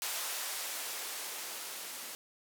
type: noise with band-pass filter sweep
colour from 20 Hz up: violet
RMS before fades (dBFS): -40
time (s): 0.02-2.15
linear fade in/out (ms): 0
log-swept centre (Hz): 670 to 270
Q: 0.8
effects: none